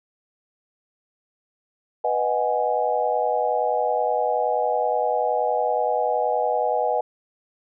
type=chord; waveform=sine; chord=G# minor seventh; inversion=first; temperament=equal; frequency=493.9 / 622.3 / 740 / 830.6 Hz; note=B4 / D#5 / F#5 / G#5; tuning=0 / 0 / 0 / 0 cents; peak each=-25 dBFS; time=2.04-7.01 s; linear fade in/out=5 ms; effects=none